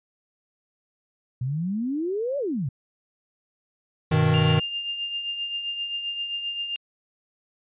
sine exponential two-way sweep, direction up then down, 120 to 587.3 to 120 Hz, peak -24 dBFS, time 1.41-2.69 s, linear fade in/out 5 ms, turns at 2.38 s
square chord, G augmented, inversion none, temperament equal, 98 / 123.47 / 155.56 Hz, G2 / B2 / D#3, 0 / 0 / 0 cents, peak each -26 / -25 / -20 dBFS, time 4.11-4.6 s, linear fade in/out 10 ms
sine tone with tremolo, 2804 Hz, F7, 6 cents sharp, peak -25 dBFS, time 4.34-6.76 s, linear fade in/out 0 ms, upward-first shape triangle, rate 7.6 Hz, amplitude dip 55%
effects resampled to 8000 Hz

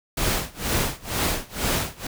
pink noise with tremolo, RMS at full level -22 dBFS, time 0.17-2.07 s, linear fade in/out 5 ms, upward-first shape sine, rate 2.1 Hz, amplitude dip 95%, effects none

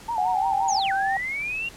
sine tone with vibrato, 881 Hz, A5, 2 cents sharp, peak -24 dBFS, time 0.08-0.8 s, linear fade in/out 10 ms, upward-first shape sine, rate 5.7 Hz, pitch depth 130 cents each way
sine tone with pitch glide, 740 to 779.9 Hz, F#5 to G5, 0 to -9 cents, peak -22 dBFS, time 0.18-1.17 s, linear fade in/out 2 ms, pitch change +91 cents, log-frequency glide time 0.34-0.43 s
sine linear two-way sweep, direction down then up, 6940 to 1480 to 2795 Hz, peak -26 dBFS, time 0.68-1.69 s, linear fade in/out 5 ms, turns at 0.92 s
effects pink hiss -45 dBFS RMS until 1.76 s + low-pass 11000 Hz 12 dB/octave

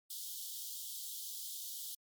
white high-pass noise, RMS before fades -44 dBFS, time 0.1-1.95 s, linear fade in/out 5 ms, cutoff 3100 Hz, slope 96 dB/octave, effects MP3 96 kbps

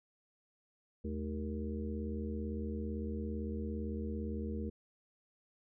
harmonic tone with a mistuned harmonic, 77.78 Hz, D#2, in tune, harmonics 1 / 3 / 4 / 5 / 6, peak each -39 / -40 / -47 / -47 / -46 dBFS, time 1.04-4.7 s, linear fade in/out 10 ms, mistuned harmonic 3, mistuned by -140 cents, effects none

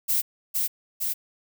violet noise with echo, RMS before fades -23 dBFS, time 0.08-0.22 s, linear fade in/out 20 ms, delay 460 ms, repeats 2, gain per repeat -2 dB, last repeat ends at 1.14 s, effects none

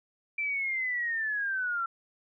sine linear sweep, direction down, 2348 to 1339 Hz, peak -28 dBFS, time 0.38-1.86 s, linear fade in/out 5 ms, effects none

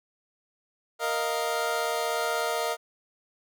25% pulse chord, Bb suspended fourth, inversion none, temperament equal, 466.2 / 622.3 / 698.5 Hz, Bb4 / Eb5 / F5, 0 / 0 / 0 cents, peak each -27 dBFS, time 0.99-2.77 s, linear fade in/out 50 ms, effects none

